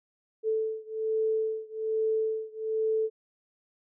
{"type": "beating tone pair", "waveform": "sine", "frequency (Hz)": [439.1, 440.3], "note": ["A4", "A4"], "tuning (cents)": [-4, 1], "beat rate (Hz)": 1.2, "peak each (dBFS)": [-29, -30], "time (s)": [0.43, 3.1], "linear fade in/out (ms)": 50, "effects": []}